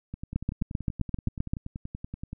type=two click trains; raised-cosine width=5 ms; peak=-23 / -14 dBFS; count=24 / 10; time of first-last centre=0.14-2.33 / 0.36-1.535 s; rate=10.5 / 7.66 Hz; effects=none